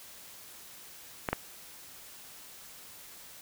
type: clicks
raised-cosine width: 0.5 ms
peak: -14 / -12 dBFS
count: 2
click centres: 1.288 / 1.33 s
effects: white hiss -50 dBFS RMS until 3.41 s